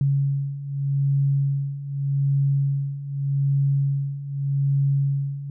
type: beating tone pair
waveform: sine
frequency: 138.59 / 139.42 Hz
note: C#3 / C#3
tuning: 0 / +10 cents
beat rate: 0.83 Hz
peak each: -25 / -21 dBFS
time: 0.01-5.5 s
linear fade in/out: 2 ms
effects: none